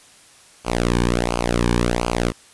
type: tone with flanger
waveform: sawtooth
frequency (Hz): 59.3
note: A#1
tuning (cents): +30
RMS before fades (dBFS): -20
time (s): 0.64-2.33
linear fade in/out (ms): 50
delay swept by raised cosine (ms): 0.53 to 1.53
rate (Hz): 1.4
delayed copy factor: -0.9
effects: white hiss -49 dBFS RMS until 2.53 s + resampled to 24000 Hz